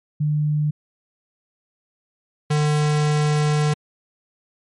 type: tone pair in turn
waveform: sine / square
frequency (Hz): 150 / 150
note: D3 / D3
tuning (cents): +37 / +37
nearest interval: unison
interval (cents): 0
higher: neither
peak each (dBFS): -17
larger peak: neither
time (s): 0.2-0.71 / 2.5-3.74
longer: second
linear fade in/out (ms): 10
effects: MP3 48 kbps